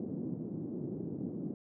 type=band-pass noise; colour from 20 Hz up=white; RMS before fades=-39 dBFS; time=0-1.54 s; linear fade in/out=2 ms; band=140 to 320 Hz; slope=24 dB/octave; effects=none